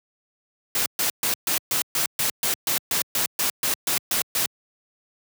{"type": "noise bursts", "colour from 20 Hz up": "white", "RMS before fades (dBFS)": -23, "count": 16, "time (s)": [0.75, 4.46], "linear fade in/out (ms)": 2, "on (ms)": 110, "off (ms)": 130, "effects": ["high-pass 100 Hz 12 dB/octave"]}